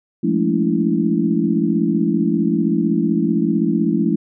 sine tone cluster, 172.7 / 208.7 / 224.3 / 285.4 / 330.8 Hz, F3 / G#3 / A3 / D4 / E4, -19 / +9 / +34 / -49 / +6 cents, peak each -21 dBFS, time 0.23-4.16 s, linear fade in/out 10 ms, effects none

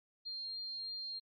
sine tone, 4201 Hz, C8, 6 cents sharp, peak -40 dBFS, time 0.25-1.2 s, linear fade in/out 20 ms, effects AAC 32 kbps

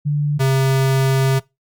sine / square tone pair in turn, 146.83 / 133.88 Hz, D3 / C3, 0 / +40 cents, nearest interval major second, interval 160 cents, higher first, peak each -15 / -14 dBFS, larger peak second, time 0.05-0.39 / 0.39-1.4 s, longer second, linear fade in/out 20 ms, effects noise-tail reverb RT60 0.2 s tail -21 dB re dry + Opus 48 kbps

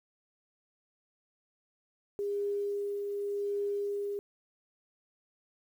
sine tone with tremolo, 405.5 Hz, G#4, 41 cents flat, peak -29 dBFS, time 2.19-4.19 s, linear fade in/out 0 ms, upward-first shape triangle, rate 0.87 Hz, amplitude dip 35%, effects 10-bit

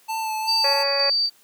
square tone with vibrato, 880 Hz, A5, in tune, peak -25 dBFS, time 0.08-0.84 s, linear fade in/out 20 ms, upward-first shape sine, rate 2.7 Hz, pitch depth 21 cents each way
sine tone with tremolo, 4628 Hz, D8, 26 cents flat, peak -18 dBFS, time 0.47-1.3 s, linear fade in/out 20 ms, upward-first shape square, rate 1.9 Hz, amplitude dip 35%
harmonic tone, 278.9 Hz, C#4, 11 cents sharp, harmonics 2 / 3 / 4 / 5 / 6 / 7 / 8 / 9, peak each -24 / -32 / -32 / -38 / -34 / -33 / -41 / -33 dBFS, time 0.64-1.1 s, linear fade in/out 5 ms
effects white hiss -56 dBFS RMS until 1.43 s + high-pass 150 Hz 12 dB/octave

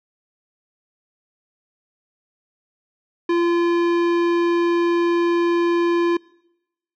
sine tone with tanh clipping, 343.1 Hz, F4, 31 cents flat, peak -18 dBFS, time 3.29-6.17 s, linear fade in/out 5 ms, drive 17 dB, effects noise-tail reverb RT60 0.9 s tail -24 dB re dry

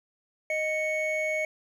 triangle tone pair together, 621.6 / 2217 Hz, D#5 / C#7, -2 / 0 cents, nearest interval octave + minor seventh, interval 2202 cents, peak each -27 dBFS, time 0.5-1.45 s, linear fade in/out 2 ms, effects none

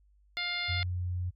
harmonic tone, 704 Hz, F5, 14 cents sharp, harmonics 1 / 2 / 3 / 4 / 5 / 6 / 7, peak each -45 / -41 / -34 / -44 / -37 / -39 / -46 dBFS, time 0.37-0.83 s, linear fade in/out 0 ms
sine tone, 89.8 Hz, F2, 49 cents sharp, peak -30 dBFS, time 0.68-1.31 s, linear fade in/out 20 ms
effects added 50 Hz sine -61 dBFS peak until 1.35 s

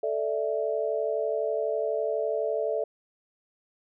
sine chord, A suspended fourth, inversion none, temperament equal, 440 / 587.3 / 659.3 Hz, A4 / D5 / E5, 0 / 0 / 0 cents, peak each -29 / -30 / -30 dBFS, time 0.03-2.84 s, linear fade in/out 5 ms, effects none

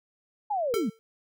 sine linear sweep, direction down, 863 to 176.1 Hz, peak -25 dBFS, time 0.5-0.9 s, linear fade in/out 10 ms
square tone with exponential decay, 447.9 Hz, A4, 31 cents sharp, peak -23 dBFS, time 0.74-0.99 s, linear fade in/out 0 ms, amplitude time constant 53 ms
effects none

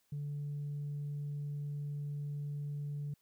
sine tone, 145.2 Hz, D3, 19 cents flat, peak -35 dBFS, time 0.12-3.14 s, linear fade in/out 5 ms, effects tanh soft clip ceiling -34 dBFS + white hiss -75 dBFS RMS until 3.21 s

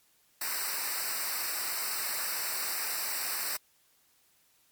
white noise with comb filter, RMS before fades -33 dBFS, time 0.41-3.57 s, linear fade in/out 5 ms, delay 0.3 ms, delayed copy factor -1, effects white hiss -67 dBFS RMS until 4.71 s + MP3 96 kbps

